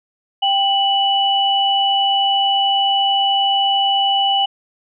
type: tone pair together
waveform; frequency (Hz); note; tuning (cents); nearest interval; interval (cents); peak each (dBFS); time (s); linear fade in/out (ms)
sine; 789.2 / 2960; G5 / F#7; +11 / 0; octave + major seventh; 2289; -16; 0.42-4.46; 10
effects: none